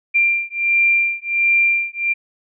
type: beating tone pair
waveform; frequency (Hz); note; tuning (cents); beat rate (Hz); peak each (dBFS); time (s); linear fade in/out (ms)
sine; 2376 / 2377.4; D7 / D7; +20 / +21; 1.4; -17; 0.14-2.14; 20
effects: none